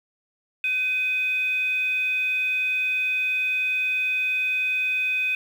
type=tone with frequency modulation; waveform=sine; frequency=2510 Hz; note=D#7; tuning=15 cents sharp; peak=-21 dBFS; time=0.64-5.35 s; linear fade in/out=2 ms; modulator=989 Hz; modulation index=0.25; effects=8-bit

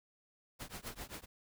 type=noise with tremolo; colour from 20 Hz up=pink; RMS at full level=-43 dBFS; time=0.59-1.26 s; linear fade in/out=20 ms; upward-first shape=triangle; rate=7.6 Hz; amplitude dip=100%
type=noise with exponential growth; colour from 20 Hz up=white; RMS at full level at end=-41 dBFS; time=0.8-0.88 s; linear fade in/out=1 ms; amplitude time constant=16 ms
effects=none

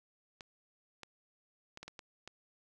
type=clicks; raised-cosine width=0.2 ms; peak=-29 dBFS; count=7; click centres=0.408 / 1.033 / 1.774 / 1.83 / 1.88 / 1.992 / 2.276 s; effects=none

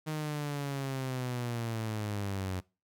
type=linear sweep; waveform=sawtooth; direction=down; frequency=156.3 to 91.1 Hz; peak=-29 dBFS; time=0.06-2.61 s; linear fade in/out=20 ms; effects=noise-tail reverb RT60 0.3 s tail -23 dB re dry

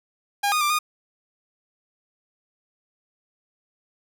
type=tone with pitch steps; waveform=sawtooth; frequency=810 / 1233 / 1183 / 1227 Hz; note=G#5 / D#6 / D6 / D#6; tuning=-43 / -16 / +12 / -25 cents; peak=-16 dBFS; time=0.43-0.79 s; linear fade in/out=10 ms; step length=90 ms; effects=none

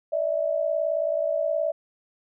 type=tone pair together; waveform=sine; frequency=587.3 / 646.1 Hz; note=D5 / E5; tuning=0 / -35 cents; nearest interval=major second; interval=165 cents; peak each=-25 dBFS; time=0.12-1.72 s; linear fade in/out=10 ms; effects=none

